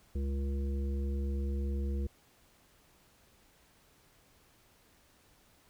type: harmonic tone with a mistuned harmonic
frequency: 69.3 Hz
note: C#2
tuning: in tune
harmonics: 1 / 3 / 5 / 7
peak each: -31 / -41 / -45 / -48 dBFS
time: 0.15-2.07 s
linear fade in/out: 5 ms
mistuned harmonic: 7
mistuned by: -29 cents
effects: pink hiss -65 dBFS RMS until 5.69 s